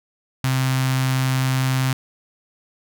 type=tone with notch filter; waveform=sawtooth; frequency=130.81 Hz; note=C3; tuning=in tune; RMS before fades=-20 dBFS; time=0.44-1.93 s; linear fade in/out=2 ms; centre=450 Hz; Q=0.53; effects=none